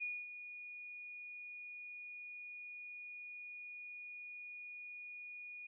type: tone with ADSR envelope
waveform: sine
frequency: 2451 Hz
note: D#7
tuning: 27 cents flat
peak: -37 dBFS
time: 0-5.67 s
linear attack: 24 ms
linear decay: 240 ms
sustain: -10 dB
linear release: 8 ms
effects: none